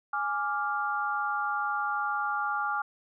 sine chord, D diminished, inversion second, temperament equal, 830.6 / 1174.7 / 1396.9 Hz, Ab5 / D6 / F6, 0 / 0 / 0 cents, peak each -32 / -32 / -31 dBFS, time 0.13-2.82 s, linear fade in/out 5 ms, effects none

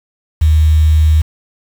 sine tone with quantisation, 77.78 Hz, D#2, in tune, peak -6 dBFS, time 0.41-1.22 s, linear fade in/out 10 ms, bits 5, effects none

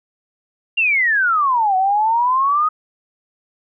sine exponential two-way sweep, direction down then up, 2821 to 740 to 1263 Hz, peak -13 dBFS, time 0.77-2.69 s, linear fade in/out 10 ms, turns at 1.76 s, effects none

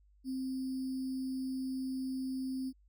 sine tone with sample-and-hold, 261.6 Hz, C4, in tune, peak -34 dBFS, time 0.24-2.73 s, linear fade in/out 50 ms, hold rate 4900 Hz, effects added 50 Hz sine -62 dBFS peak until 2.88 s

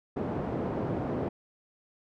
pink band-pass noise, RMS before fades -32 dBFS, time 0.16-1.29 s, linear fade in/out 10 ms, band 130 to 640 Hz, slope 12 dB/octave, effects none

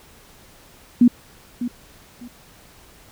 sine tone with echo, 242.4 Hz, B3, 32 cents flat, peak -8 dBFS, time 1.01-1.08 s, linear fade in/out 5 ms, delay 600 ms, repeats 2, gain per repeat -13 dB, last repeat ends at 2.28 s, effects pink hiss -49 dBFS RMS until 3.11 s

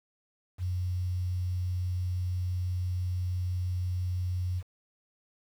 sine tone with quantisation, 90.6 Hz, F#2, 36 cents flat, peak -28 dBFS, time 0.58-4.63 s, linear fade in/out 50 ms, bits 9, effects none

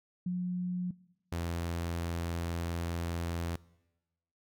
sine / sawtooth tone pair in turn, 179.7 / 84.81 Hz, F3 / E2, +50 / +50 cents, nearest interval octave + minor second, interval 1300 cents, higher first, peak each -30 / -29 dBFS, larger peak second, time 0.26-0.91 / 1.32-3.56 s, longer second, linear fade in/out 5 ms, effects noise-tail reverb RT60 1.0 s tail -22 dB re dry

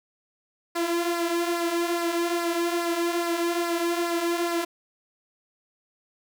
sawtooth tone with flanger, 341.8 Hz, F4, 37 cents flat, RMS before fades -26 dBFS, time 0.75-4.65 s, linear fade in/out 10 ms, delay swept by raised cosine 0.29 to 4.39 ms, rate 2.4 Hz, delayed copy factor -0.55, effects none

